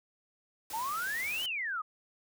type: noise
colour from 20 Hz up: white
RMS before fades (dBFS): -43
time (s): 0.7-1.46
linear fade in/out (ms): 2
type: exponential two-way sweep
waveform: sine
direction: up then down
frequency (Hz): 850 to 3127 to 1204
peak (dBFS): -32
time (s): 0.73-1.82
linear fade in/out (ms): 10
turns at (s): 1.45
effects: none